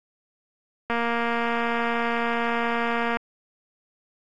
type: click train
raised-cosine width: 0.5 ms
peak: -11 dBFS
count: 532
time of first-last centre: 0.9-3.169 s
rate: 234 Hz
effects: AAC 64 kbps